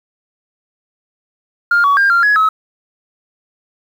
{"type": "tone with pitch steps", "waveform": "sine", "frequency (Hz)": [1405, 1129, 1602, 1386, 1679, 1286], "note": ["F6", "C#6", "G6", "F6", "G#6", "E6"], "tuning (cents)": [10, 31, 37, -14, 18, -43], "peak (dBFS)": -7, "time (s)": [1.71, 2.49], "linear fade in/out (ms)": 5, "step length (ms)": 130, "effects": ["tanh soft clip ceiling -6 dBFS", "7-bit"]}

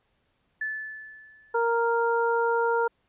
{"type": "tone with exponential decay", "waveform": "sine", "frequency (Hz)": 1741, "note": "A6", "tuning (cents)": -19, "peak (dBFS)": -26, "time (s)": [0.61, 1.81], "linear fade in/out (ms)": 5, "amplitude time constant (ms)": 260}
{"type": "harmonic tone", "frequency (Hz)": 465.6, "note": "A#4", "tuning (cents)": -2, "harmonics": [1, 2, 3], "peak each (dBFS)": [-24, -26, -29], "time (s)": [1.54, 2.88], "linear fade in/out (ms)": 10}
{"effects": ["pink hiss -71 dBFS RMS until 3.08 s", "resampled to 8000 Hz"]}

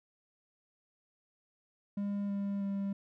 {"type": "tone with pitch steps", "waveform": "triangle", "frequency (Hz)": [201.9, 199.93, 197.97], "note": ["G#3", "G3", "G3"], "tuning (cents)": [-49, 34, 17], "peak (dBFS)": -30, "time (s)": [1.97, 2.93], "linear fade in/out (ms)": 5, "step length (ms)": 320, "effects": []}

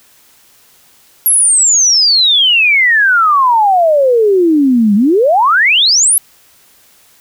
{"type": "exponential two-way sweep", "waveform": "sine", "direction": "down then up", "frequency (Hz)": [11560, 196.7, 11560], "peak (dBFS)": -6, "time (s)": [1.26, 6.18], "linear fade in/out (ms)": 0, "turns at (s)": 4.95, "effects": ["white hiss -47 dBFS RMS until 7.2 s"]}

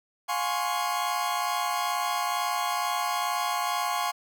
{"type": "chord", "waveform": "40% pulse", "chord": "Db major seventh", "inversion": "first", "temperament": "equal with one note detuned", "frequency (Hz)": [711.5, 830.6, 1046.5, 1108.7], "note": ["F5", "Ab5", "C6", "Db6"], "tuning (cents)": [32, 0, 0, 0], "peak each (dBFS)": -31, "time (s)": [0.28, 4.12], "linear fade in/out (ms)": 20, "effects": []}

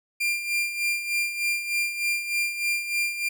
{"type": "tone with tremolo", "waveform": "40% pulse", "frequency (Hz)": 2390, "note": "D7", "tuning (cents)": 30, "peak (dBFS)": -21, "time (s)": [0.2, 3.29], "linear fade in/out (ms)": 10, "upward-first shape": "sine", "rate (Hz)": 3.3, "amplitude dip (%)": 65, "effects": []}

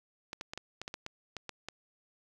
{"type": "clicks", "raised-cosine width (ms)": 0.2, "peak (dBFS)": -22, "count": 11, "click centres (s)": [0.331, 0.411, 0.535, 0.576, 0.816, 0.879, 0.941, 1.064, 1.367, 1.493, 1.686], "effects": ["10-bit"]}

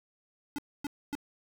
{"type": "tone bursts", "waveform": "square", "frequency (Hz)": 288.2, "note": "D4", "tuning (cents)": -33, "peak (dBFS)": -33, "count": 3, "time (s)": [0.56, 1.152], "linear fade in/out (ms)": 0, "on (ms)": 24, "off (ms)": 260, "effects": []}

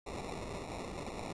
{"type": "noise with sample-and-hold", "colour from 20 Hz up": "white", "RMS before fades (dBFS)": -42, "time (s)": [0.06, 1.33], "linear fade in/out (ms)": 10, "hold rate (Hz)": 1575, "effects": ["resampled to 22050 Hz"]}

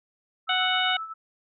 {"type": "tone with tremolo", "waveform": "sine", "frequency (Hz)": 1312, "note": "E6", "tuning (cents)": -9, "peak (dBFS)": -30, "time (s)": [0.47, 1.14], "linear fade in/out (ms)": 20, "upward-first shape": "sine", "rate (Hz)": 7.8, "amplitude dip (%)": 65}
{"type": "harmonic tone", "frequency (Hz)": 740, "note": "F#5", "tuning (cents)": 0, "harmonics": [1, 2, 3, 4, 5], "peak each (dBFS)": [-28, -28, -30, -27, -29], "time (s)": [0.49, 0.97], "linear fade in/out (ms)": 5}
{"effects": []}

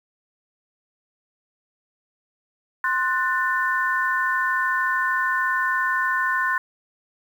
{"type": "chord", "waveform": "sine", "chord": "F# diminished", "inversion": "second", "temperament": "equal with one note detuned", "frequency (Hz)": [1046.5, 1480, 1783.5], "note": ["C6", "F#6", "A6"], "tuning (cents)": [0, 0, 23], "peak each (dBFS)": -24, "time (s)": [2.84, 6.58], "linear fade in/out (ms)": 2, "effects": ["8-bit"]}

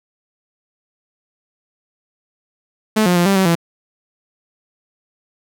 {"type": "tone with pitch steps", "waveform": "sawtooth", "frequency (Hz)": [216.6, 178, 174.2, 196.4, 190.3, 168.6], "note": ["A3", "F3", "F3", "G3", "F#3", "E3"], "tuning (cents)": [-27, 33, -4, 4, 49, 39], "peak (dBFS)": -8, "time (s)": [2.96, 3.554], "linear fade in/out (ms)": 10, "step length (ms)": 99, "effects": []}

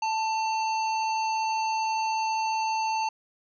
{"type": "harmonic tone with a mistuned harmonic", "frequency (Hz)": 899, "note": "A5", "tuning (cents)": 37, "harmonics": [1, 3, 5, 7], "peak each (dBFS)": [-25, -35, -39, -43], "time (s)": [0.02, 3.09], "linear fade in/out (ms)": 5, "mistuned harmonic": 1, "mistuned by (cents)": -32, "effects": []}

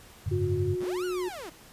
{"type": "chord", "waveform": "sine", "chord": "F# suspended second", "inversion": "none", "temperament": "equal with one note detuned", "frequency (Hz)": [92.5, 103.83, 141.67], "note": ["F#2", "G#2", "C#3"], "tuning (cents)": [0, 0, 38], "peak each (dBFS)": [-30, -30, -33], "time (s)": [0.26, 0.76], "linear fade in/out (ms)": 10}
{"type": "tone with pitch glide", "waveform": "sine", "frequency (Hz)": [361.3, 363.6], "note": ["F#4", "F#4"], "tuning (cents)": [-41, -30], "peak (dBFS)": -28, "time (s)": [0.31, 1.29], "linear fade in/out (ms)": 10, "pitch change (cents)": 11, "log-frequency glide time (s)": [0.48, 1.14]}
{"type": "linear two-way sweep", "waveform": "sawtooth", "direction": "up then down", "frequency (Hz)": [51.4, 1480, 285], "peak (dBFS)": -34, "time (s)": [0.8, 1.5], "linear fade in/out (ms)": 10, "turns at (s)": 1.05}
{"effects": ["pink hiss -52 dBFS RMS until 1.72 s", "resampled to 32000 Hz"]}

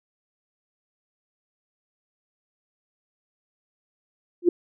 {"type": "tone with exponential growth", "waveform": "sine", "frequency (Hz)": 350, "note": "F4", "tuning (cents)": 4, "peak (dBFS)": -9, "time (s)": [4.42, 4.49], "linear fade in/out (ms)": 5, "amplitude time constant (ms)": 15, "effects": []}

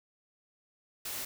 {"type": "noise", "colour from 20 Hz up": "white", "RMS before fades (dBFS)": -38, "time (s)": [1.05, 1.25], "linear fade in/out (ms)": 5, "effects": []}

